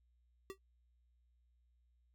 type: tone with exponential decay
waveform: square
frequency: 385.5 Hz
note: G4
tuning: 29 cents flat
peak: -40 dBFS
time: 0.5-0.58 s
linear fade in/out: 0 ms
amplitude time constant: 16 ms
effects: noise-tail reverb RT60 0.1 s tail -18 dB re dry + added 60 Hz sine -70 dBFS peak until 2.14 s